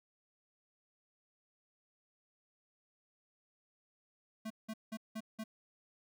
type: tone bursts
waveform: square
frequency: 220 Hz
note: A3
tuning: in tune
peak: -40 dBFS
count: 5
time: 4.45-5.44 s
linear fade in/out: 10 ms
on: 54 ms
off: 180 ms
effects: none